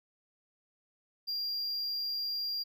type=tone; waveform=triangle; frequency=4777 Hz; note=D8; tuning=29 cents sharp; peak=-31 dBFS; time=1.27-2.64 s; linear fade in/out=20 ms; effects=none